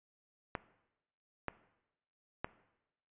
clicks, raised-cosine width 0.5 ms, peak -20 dBFS, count 3, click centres 0.552 / 1.483 / 2.445 s, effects noise-tail reverb RT60 0.9 s tail -17 dB re dry + resampled to 8000 Hz

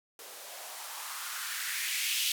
violet noise with band-pass filter sweep, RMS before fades -36 dBFS, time 0.19-2.32 s, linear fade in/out 2 ms, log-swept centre 450 to 3100 Hz, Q 2.7, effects none

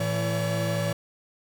45% pulse tone cluster, 111.9 / 166.5 / 571 Hz, A2 / E3 / D5, +30 / +18 / -49 cents, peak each -29 dBFS, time 0-0.93 s, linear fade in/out 5 ms, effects none

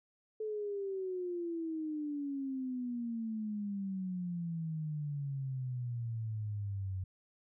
sine exponential sweep, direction down, 436.9 to 92.5 Hz, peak -35 dBFS, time 0.4-7.04 s, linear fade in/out 5 ms, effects none

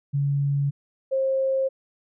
sine tone pair in turn, 141.2 / 533.1 Hz, C#3 / C5, +32 / +32 cents, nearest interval octave + major seventh, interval 2300 cents, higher second, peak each -20 dBFS, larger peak neither, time 0.13-0.71 / 1.11-1.69 s, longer neither, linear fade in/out 20 ms, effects none

